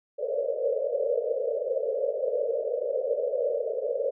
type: band-pass noise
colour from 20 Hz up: white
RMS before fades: -28 dBFS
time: 0.18-4.11 s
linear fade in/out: 20 ms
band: 450 to 590 Hz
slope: 96 dB/octave
effects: none